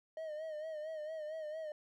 triangle tone with vibrato, 622.3 Hz, D#5, in tune, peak -38 dBFS, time 0.17-1.72 s, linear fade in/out 2 ms, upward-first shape sine, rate 4.4 Hz, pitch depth 62 cents each way, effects none

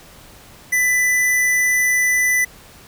square tone, 1993 Hz, B6, 15 cents sharp, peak -15 dBFS, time 0.72-2.45 s, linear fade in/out 10 ms, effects pink hiss -44 dBFS RMS until 2.87 s

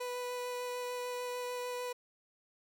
30% pulse tone with vibrato, 493.9 Hz, B4, in tune, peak -34 dBFS, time 0-1.93 s, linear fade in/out 10 ms, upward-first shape sine, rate 6.7 Hz, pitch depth 9 cents each way, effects none

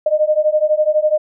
sine beating tone pair, 606 / 618 Hz, D#5 / D#5, -46 / -12 cents, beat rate 12 Hz, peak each -15 dBFS, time 0.06-1.18 s, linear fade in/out 5 ms, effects none

